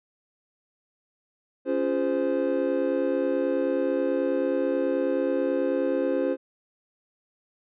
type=chord; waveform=triangle; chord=Db major seventh; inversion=none; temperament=just; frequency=277.2 / 346.5 / 415.8 / 519.7 Hz; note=Db4 / F4 / Ab4 / C5; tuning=0 / -14 / +2 / -12 cents; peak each=-26 / -27 / -30 / -24 dBFS; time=1.65-6.37 s; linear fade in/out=50 ms; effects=resampled to 8000 Hz